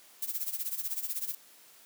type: noise with tremolo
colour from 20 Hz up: violet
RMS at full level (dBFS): -32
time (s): 0.22-1.35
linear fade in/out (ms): 5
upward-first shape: sine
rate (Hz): 16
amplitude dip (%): 80
effects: white hiss -57 dBFS RMS until 1.85 s + high-pass 200 Hz 12 dB/octave